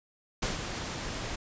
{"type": "noise with ADSR envelope", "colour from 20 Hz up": "pink", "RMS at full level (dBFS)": -29, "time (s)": [0.42, 1.36], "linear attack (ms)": 7, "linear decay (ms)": 130, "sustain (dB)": -7, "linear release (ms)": 9, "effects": ["resampled to 16000 Hz"]}